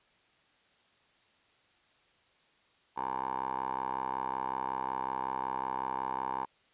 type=tone with band-pass filter; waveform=10% pulse; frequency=65.41 Hz; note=C2; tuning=in tune; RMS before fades=-35 dBFS; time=2.96-6.46 s; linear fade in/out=20 ms; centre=910 Hz; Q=6.1; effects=white hiss -67 dBFS RMS until 6.73 s + resampled to 8000 Hz

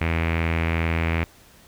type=tone with low-pass filter; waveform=sawtooth; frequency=82.41 Hz; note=E2; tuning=in tune; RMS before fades=-23 dBFS; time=0.01-1.24 s; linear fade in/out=0 ms; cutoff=2300 Hz; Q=4.6; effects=pink hiss -52 dBFS RMS until 1.67 s

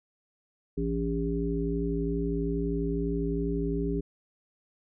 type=harmonic tone with a mistuned harmonic; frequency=56.1 Hz; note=A1; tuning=34 cents sharp; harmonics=1 / 3 / 5 / 7; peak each=-32 / -32 / -32 / -32 dBFS; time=0.77-4.01 s; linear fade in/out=10 ms; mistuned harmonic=7; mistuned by=+47 cents; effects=none

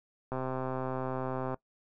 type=click train; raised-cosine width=1 ms; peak=-21 dBFS; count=160; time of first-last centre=0.32-1.543 s; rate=130 Hz; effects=noise-tail reverb RT60 0.1 s tail -20 dB re dry

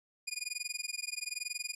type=tone with amplitude modulation; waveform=15% pulse; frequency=2442 Hz; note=D#7; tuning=33 cents flat; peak=-26 dBFS; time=0.27-1.75 s; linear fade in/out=10 ms; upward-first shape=sine; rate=21.1 Hz; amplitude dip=100%; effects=low-pass 12000 Hz 12 dB/octave

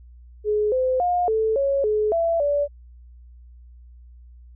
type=tone with pitch steps; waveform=sine; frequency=421.6 / 514 / 712 / 440 / 553 / 425.7 / 669 / 577 Hz; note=G#4 / C5 / F5 / A4 / C#5 / G#4 / E5 / D5; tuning=+26 / -31 / +33 / 0 / -4 / +43 / +25 / -31 cents; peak=-18 dBFS; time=0.44-2.68 s; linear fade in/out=50 ms; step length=280 ms; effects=added 60 Hz sine -43 dBFS peak until 4.55 s

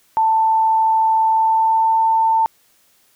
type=tone with pitch glide; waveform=sine; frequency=887 to 894.7 Hz; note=A5 to A5; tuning=+14 to +29 cents; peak=-12 dBFS; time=0.17-2.46 s; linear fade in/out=0 ms; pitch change=+15 cents; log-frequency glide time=1.3-1.97 s; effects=white hiss -57 dBFS RMS until 3.15 s

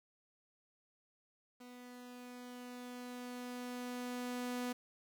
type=tone with level ramp; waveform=sawtooth; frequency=246.9 Hz; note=B3; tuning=in tune; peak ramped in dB=-48 to -33 dBFS; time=1.6-4.73 s; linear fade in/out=10 ms; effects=11-bit

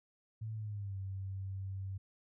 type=tone with pitch glide; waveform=sine; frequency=110 to 96.32 Hz; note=A2 to G2; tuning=0 to -30 cents; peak=-38 dBFS; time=0.41-1.98 s; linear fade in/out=10 ms; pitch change=-230 cents; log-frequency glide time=0.54-0.97 s; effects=none

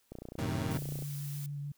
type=click train; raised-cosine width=2 ms; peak=-30 dBFS; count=28; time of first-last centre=0.12-1.023 s; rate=29.9 Hz
type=chord; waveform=25% pulse; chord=F# diminished seventh; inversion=none; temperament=equal; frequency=92.5 / 110 / 130.81 / 155.56 Hz; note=F#2 / A2 / C3 / Eb3; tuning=0 / 0 / 0 / 0 cents; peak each=-34 dBFS; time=0.38-0.78 s; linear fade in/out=10 ms
type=noise; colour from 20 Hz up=blue; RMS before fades=-47 dBFS; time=0.71-1.46 s; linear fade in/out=0 ms
type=tone with vibrato; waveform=sine; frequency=143.4 Hz; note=D3; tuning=41 cents flat; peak=-36 dBFS; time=0.74-1.72 s; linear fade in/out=5 ms; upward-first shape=triangle; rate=6.7 Hz; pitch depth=16 cents each way
effects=white hiss -71 dBFS RMS until 1.77 s

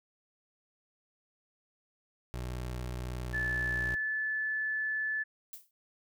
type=tone with pitch glide; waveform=25% pulse; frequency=61.74 to 60.75 Hz; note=B1 to B1; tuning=0 to -28 cents; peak=-32 dBFS; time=2.34-3.95 s; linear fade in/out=0 ms; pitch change=-28 cents; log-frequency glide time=3.27-3.33 s
type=tone; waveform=sine; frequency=1737 Hz; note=A6; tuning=23 cents flat; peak=-30 dBFS; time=3.33-5.24 s; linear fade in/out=20 ms
type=noise with exponential decay; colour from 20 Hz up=violet; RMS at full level=-41 dBFS; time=5.53-5.71 s; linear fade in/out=1 ms; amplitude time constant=39 ms
effects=none

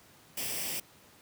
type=noise with comb filter; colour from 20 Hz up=white; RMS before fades=-35 dBFS; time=0.37-0.8 s; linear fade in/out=5 ms; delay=0.37 ms; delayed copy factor=+0.6; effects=pink hiss -58 dBFS RMS until 1.21 s + high-pass 100 Hz 12 dB/octave

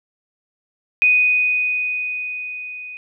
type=tone with level ramp; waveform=sine; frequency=2489 Hz; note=D#7; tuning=in tune; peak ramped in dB=-10 to -31 dBFS; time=1.02-2.97 s; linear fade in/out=0 ms; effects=none

